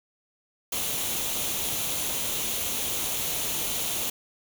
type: noise with comb filter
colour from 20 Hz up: white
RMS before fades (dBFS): -29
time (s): 0.72-4.1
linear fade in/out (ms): 5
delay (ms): 0.3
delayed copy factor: +0.5
effects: none